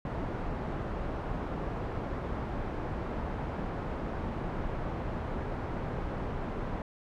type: low-pass noise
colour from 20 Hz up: pink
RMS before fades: -35 dBFS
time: 0.05-6.82 s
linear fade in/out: 2 ms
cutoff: 1100 Hz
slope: 12 dB/octave
effects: none